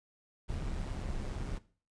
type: noise with amplitude modulation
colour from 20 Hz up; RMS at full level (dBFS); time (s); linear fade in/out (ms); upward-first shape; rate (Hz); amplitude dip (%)
brown; -35; 0.48-1.59; 20; sine; 135; 50
effects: noise-tail reverb RT60 0.4 s tail -17 dB re dry + resampled to 22050 Hz